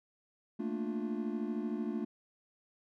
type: chord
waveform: triangle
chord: Bb major seventh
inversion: third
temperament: equal with one note detuned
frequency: 220 / 233.1 / 293.7 / 352.9 Hz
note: A3 / Bb3 / D4 / F4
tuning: 0 / 0 / 0 / +18 cents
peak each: -35 / -38 / -38 / -39 dBFS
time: 0.59-2.05 s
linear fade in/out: 10 ms
effects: none